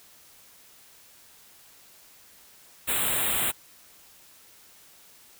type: band-stop noise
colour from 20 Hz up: white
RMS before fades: -26 dBFS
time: 2.87-3.52 s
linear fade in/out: 20 ms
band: 3900 to 7500 Hz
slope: 96 dB/octave
effects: white hiss -54 dBFS RMS until 5.39 s